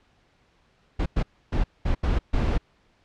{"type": "noise bursts at uneven times", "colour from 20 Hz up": "brown", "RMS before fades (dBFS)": -22, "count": 6, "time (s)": [[0.99, 1.06], [1.16, 1.23], [1.52, 1.64], [1.85, 1.95], [2.03, 2.19], [2.33, 2.58]], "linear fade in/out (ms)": 10, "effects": ["pink hiss -63 dBFS RMS until 3.04 s", "low-pass 4000 Hz 12 dB/octave"]}